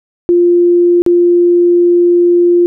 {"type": "tone with dropouts", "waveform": "sine", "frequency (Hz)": 349.2, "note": "F4", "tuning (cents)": 0, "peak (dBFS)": -5, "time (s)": [0.29, 2.66], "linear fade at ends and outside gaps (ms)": 0, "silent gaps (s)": [1.02, 1.063], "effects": []}